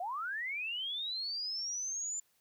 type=linear sweep; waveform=sine; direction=up; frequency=673 to 7180 Hz; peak=-35 dBFS; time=0-2.2 s; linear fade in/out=5 ms; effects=white hiss -73 dBFS RMS until 2.4 s